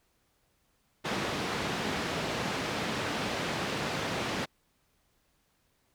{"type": "band-pass noise", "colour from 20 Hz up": "pink", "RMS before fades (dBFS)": -33, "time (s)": [1.04, 4.46], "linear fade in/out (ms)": 20, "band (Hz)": [140, 4200], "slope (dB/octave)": 12, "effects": ["pink hiss -72 dBFS RMS until 5.94 s"]}